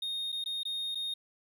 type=tone with dropouts; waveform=triangle; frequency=3700 Hz; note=A#7; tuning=14 cents flat; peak=-31 dBFS; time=0.02-1.14 s; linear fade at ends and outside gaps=5 ms; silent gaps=0.32-0.325 / 0.441-0.459 / 0.633-0.652 / 0.948-0.954 s; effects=none